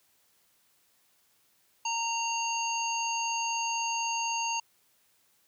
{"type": "harmonic tone", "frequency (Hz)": 924, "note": "A#5", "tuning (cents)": -16, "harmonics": [1, 3, 5, 7], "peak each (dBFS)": [-31, -34, -39, -35], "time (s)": [1.85, 4.6], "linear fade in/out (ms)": 5, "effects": ["white hiss -68 dBFS RMS until 5.47 s", "high-pass 60 Hz 12 dB/octave"]}